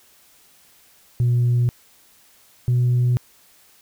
sine tone pair in turn, 121.3 / 123.21 Hz, B2 / B2, -31 / -4 cents, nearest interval unison, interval 27 cents, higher second, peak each -13 dBFS, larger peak neither, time 1.2-1.69 / 2.68-3.17 s, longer neither, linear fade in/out 0 ms, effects tanh soft clip ceiling -13 dBFS + white hiss -54 dBFS RMS until 3.81 s

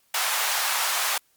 pink high-pass noise, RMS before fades -25 dBFS, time 0.14-1.18 s, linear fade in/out 5 ms, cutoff 780 Hz, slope 24 dB/octave, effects white hiss -65 dBFS RMS until 1.36 s + Opus 48 kbps

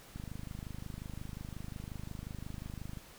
click train, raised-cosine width 5 ms, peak -30 dBFS, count 73, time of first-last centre 0.16-2.973 s, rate 25.6 Hz, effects pink hiss -55 dBFS RMS until 3.18 s

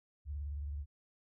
sine tone with vibrato, 72.1 Hz, D2, 31 cents flat, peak -37 dBFS, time 0.25-0.86 s, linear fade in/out 50 ms, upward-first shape sine, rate 19 Hz, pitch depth 130 cents each way, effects none

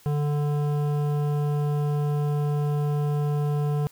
sine tone with hard clipping, 146.83 Hz, D3, in tune, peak -24 dBFS, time 0.06-3.87 s, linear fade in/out 0 ms, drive 13 dB, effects white hiss -55 dBFS RMS until 3.91 s

